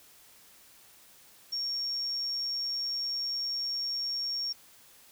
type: tone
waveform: sine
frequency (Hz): 5530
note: F8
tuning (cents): -18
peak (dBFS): -30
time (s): 1.52-4.53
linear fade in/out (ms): 10
effects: white hiss -57 dBFS RMS until 5.11 s